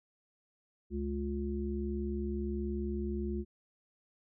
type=harmonic tone; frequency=70.7 Hz; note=C#2; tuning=35 cents sharp; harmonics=1 / 3 / 5; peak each=-36 / -37 / -38 dBFS; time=0.9-3.45 s; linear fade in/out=50 ms; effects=none